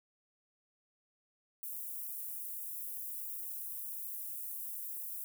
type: high-pass noise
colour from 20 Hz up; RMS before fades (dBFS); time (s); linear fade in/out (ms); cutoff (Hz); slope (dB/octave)
white; -42; 1.63-5.24; 0; 11000; 24
effects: none